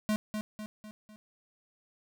square tone with echo, 213.3 Hz, G#3, 46 cents sharp, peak -27 dBFS, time 0.09-0.16 s, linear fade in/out 0 ms, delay 250 ms, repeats 4, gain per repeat -6 dB, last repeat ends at 1.16 s, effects none

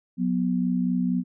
sine tone pair together, 182.2 / 246.4 Hz, F#3 / B3, -26 / -4 cents, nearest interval perfect fourth, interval 522 cents, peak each -24 dBFS, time 0.17-1.24 s, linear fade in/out 50 ms, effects none

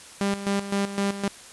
sawtooth tone with tremolo, 199.2 Hz, G3, 28 cents sharp, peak -18 dBFS, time 0.21-1.28 s, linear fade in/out 0 ms, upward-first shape square, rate 3.9 Hz, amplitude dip 70%, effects white hiss -45 dBFS RMS until 1.52 s + resampled to 24000 Hz

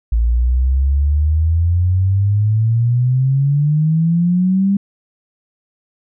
sine exponential sweep, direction up, 55.7 to 200.8 Hz, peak -11 dBFS, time 0.12-4.77 s, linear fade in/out 5 ms, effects none

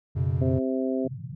triangle chord, F# suspended fourth, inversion none, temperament equal with one note detuned, 90.54 / 123.47 / 138.59 Hz, F#2 / B2 / C#3, -37 / 0 / 0 cents, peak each -25 dBFS, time 0.15-0.6 s, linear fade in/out 20 ms
harmonic tone, 131 Hz, C3, 2 cents sharp, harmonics 2 / 3 / 4 / 5, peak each -26 / -30 / -32 / -34 dBFS, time 0.41-1.08 s, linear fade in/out 10 ms
white band-pass noise, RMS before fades -37 dBFS, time 1.04-1.35 s, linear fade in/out 5 ms, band 110 to 150 Hz, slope 48 dB/octave
effects none

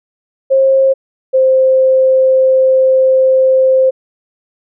sine tone pair in turn, 535 / 523.7 Hz, C5 / C5, +38 / +1 cents, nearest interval unison, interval 37 cents, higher first, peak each -6 dBFS, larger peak neither, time 0.5-0.94 / 1.33-3.91 s, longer second, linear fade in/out 20 ms, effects none

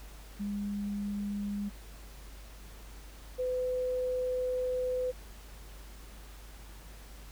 sine tone pair in turn, 203.5 / 504.9 Hz, G#3 / B4, -35 / +38 cents, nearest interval octave + major third, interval 1573 cents, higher second, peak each -32 / -29 dBFS, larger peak second, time 0.39-1.7 / 3.38-5.12 s, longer second, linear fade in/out 20 ms, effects added 50 Hz sine -47 dBFS peak until 7.31 s + pink hiss -54 dBFS RMS until 7.31 s

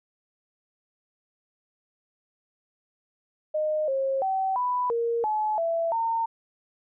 sine tone with pitch steps, 615 / 538 / 766 / 991 / 466.3 / 856 / 666 / 912 Hz, D#5 / C5 / G5 / B5 / A#4 / A5 / E5 / A#5, -20 / +48 / -40 / +6 / +1 / -48 / +18 / -38 cents, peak -23 dBFS, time 3.54-6.26 s, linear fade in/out 10 ms, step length 340 ms, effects none

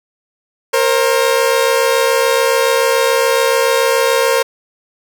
sawtooth tone pair together, 466.2 / 533.2 Hz, A#4 / C5, 0 / +33 cents, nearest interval major second, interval 233 cents, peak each -10 dBFS, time 0.73-4.43 s, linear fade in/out 10 ms, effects none

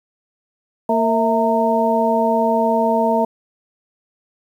harmonic tone with a mistuned harmonic, 229.3 Hz, A#3, 28 cents flat, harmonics 1 / 2 / 3 / 4, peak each -20 / -21 / -18 / -19 dBFS, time 0.89-3.25 s, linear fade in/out 5 ms, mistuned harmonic 3, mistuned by -77 cents, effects 8-bit

